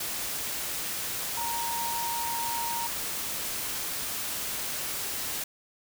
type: tone in noise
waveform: sine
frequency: 932.3 Hz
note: A#5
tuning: in tune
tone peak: -31 dBFS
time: 1.37-2.87 s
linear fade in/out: 5 ms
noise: white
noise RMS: -33 dBFS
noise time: 0-5.44 s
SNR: -1 dB
effects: none